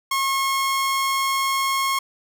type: tone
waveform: sawtooth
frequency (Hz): 1084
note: C#6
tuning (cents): -39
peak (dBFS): -16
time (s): 0.11-1.99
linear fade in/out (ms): 5
effects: none